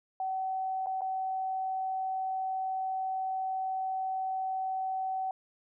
sine tone with dropouts, 759 Hz, F#5, 44 cents sharp, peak -30 dBFS, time 0.2-5.31 s, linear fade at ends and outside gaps 2 ms, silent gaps 0.861-0.868 / 1.009-1.017 s, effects none

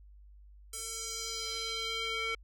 square tone with band-pass filter sweep, 450.7 Hz, A4, 42 cents sharp, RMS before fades -37 dBFS, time 0.73-2.35 s, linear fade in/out 5 ms, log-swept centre 8700 to 2300 Hz, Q 2, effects added 50 Hz sine -52 dBFS peak until 2.43 s

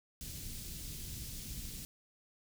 pink band-stop noise, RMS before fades -44 dBFS, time 0.21-1.85 s, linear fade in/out 0 ms, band 190 to 4300 Hz, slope 12 dB/octave, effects none

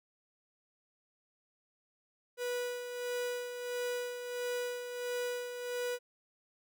45% pulse tone with tremolo, 490 Hz, B4, 14 cents flat, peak -33 dBFS, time 2.37-5.99 s, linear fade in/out 50 ms, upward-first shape sine, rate 1.5 Hz, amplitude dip 55%, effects none

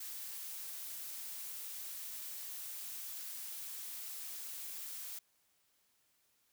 blue noise, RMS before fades -45 dBFS, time 0-5.19 s, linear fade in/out 5 ms, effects white hiss -75 dBFS RMS until 6.52 s

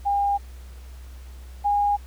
sine tone pair in turn, 806 / 817.7 Hz, G5 / G#5, +48 / -27 cents, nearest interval unison, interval 25 cents, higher second, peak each -19 / -18 dBFS, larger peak second, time 0.05-0.38 / 1.64-1.97 s, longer neither, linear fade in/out 20 ms, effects added 63 Hz sine -38 dBFS peak until 2.06 s + pink hiss -53 dBFS RMS until 2.06 s

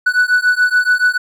triangle beating tone pair, 1480 / 1487 Hz, F#6 / F#6, 0 / +8 cents, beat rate 7 Hz, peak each -12 dBFS, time 0.06-1.18 s, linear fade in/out 10 ms, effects none

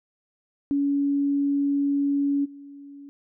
sine tone with level steps, 282.2 Hz, C#4, 31 cents sharp, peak -20 / -40 dBFS, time 0.71-3.09 s, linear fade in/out 0 ms, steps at 2.44 s, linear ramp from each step 20 ms, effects none

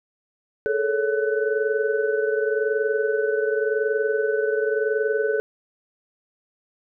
sine tone cluster, 428.3 / 449.2 / 558 / 1500 Hz, A4 / A4 / C#5 / F#6, -47 / +36 / +11 / +23 cents, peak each -22 / -26 / -28 / -29 dBFS, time 0.66-5.4 s, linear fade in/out 0 ms, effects none

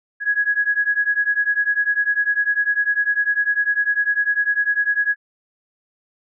sine beating tone pair, 1661.2 / 1671.2 Hz, G#6 / G#6, 0 / +10 cents, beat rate 10 Hz, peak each -20 / -19 dBFS, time 0.2-5.16 s, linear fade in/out 50 ms, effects none

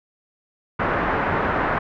white low-pass noise, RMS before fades -22 dBFS, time 0.79-1.79 s, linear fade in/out 10 ms, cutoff 1600 Hz, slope 24 dB/octave, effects none

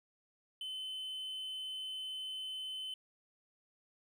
triangle tone, 3049 Hz, G7, 49 cents flat, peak -38 dBFS, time 0.61-2.94 s, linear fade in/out 2 ms, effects none

